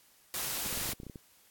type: noise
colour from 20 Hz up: white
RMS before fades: -35 dBFS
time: 0.34-0.93 s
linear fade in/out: 0 ms
type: clicks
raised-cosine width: 3 ms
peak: -31 dBFS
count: 12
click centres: 0.662 / 0.727 / 0.775 / 0.814 / 0.857 / 0.891 / 0.933 / 1.001 / 1.033 / 1.067 / 1.098 / 1.158 s
effects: white hiss -63 dBFS RMS until 1.5 s + AAC 64 kbps